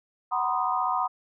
sine tone cluster, 747 / 957 / 1032 / 1239 Hz, F#5 / A#5 / C6 / D#6, +16 / +45 / -24 / -8 cents, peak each -29 dBFS, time 0.31-1.08 s, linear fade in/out 20 ms, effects none

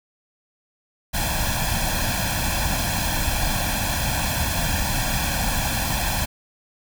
pink noise with comb filter, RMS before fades -23 dBFS, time 1.13-6.26 s, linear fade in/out 20 ms, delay 1.2 ms, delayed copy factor +0.85, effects none

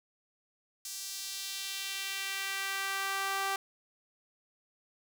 sawtooth tone with high-pass filter sweep, 390.4 Hz, G4, 7 cents flat, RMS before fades -36 dBFS, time 0.85-3.56 s, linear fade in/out 2 ms, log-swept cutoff 6000 to 910 Hz, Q 1.3, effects none

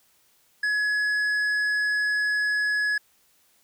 triangle tone with tanh clipping, 1689 Hz, G#6, 29 cents sharp, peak -23 dBFS, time 0.63-2.98 s, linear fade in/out 5 ms, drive 11 dB, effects white hiss -63 dBFS RMS until 3.63 s

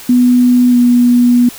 sine tone with pitch glide, 246.9 to 243.2 Hz, B3 to B3, 0 to -26 cents, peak -5 dBFS, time 0.09-1.49 s, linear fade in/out 5 ms, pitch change -26 cents, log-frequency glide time 0.7-0.76 s, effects white hiss -32 dBFS RMS until 1.58 s

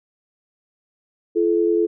sine tone pair together, 340.8 / 430.8 Hz, F4 / A4, -42 / -37 cents, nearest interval major third, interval 405 cents, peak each -18 dBFS, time 1.35-1.87 s, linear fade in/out 20 ms, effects none

